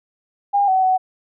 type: tone with pitch steps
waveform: sine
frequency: 807 / 755 / 748 Hz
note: G#5 / F#5 / F#5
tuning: -50 / +35 / +19 cents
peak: -13 dBFS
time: 0.53-0.98 s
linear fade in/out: 20 ms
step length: 150 ms
effects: none